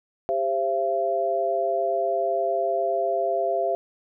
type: tone cluster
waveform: sine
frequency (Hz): 397.9 / 528 / 677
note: G4 / C5 / E5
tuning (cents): +26 / +16 / +46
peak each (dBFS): -28 / -28 / -23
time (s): 0.29-3.75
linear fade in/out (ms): 0
effects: none